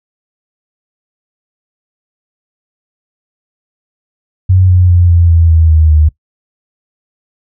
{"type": "tone with pitch steps", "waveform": "sine", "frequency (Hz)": [92.8, 90.31, 87.9, 85.54, 83.25, 81.02, 78.85, 76.74], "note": ["F#2", "F#2", "F2", "F2", "E2", "E2", "D#2", "D#2"], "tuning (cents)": [6, -41, 12, -35, 18, -29, 24, -23], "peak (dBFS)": -4, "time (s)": [4.49, 6.09], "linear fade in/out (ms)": 10, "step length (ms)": 200, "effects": ["noise-tail reverb RT60 0.1 s tail -19 dB re dry"]}